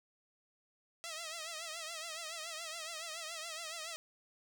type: tone with vibrato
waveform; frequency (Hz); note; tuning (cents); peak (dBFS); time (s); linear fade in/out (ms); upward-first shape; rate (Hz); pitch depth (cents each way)
5% pulse; 651; E5; -22; -30; 1.04-3.96; 0; triangle; 7.1; 110
effects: none